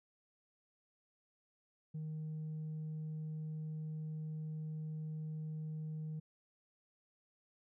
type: tone with tanh clipping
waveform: triangle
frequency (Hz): 155.56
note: D#3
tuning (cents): 0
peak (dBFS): -40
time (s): 1.94-6.2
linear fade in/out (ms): 10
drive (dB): 6
effects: none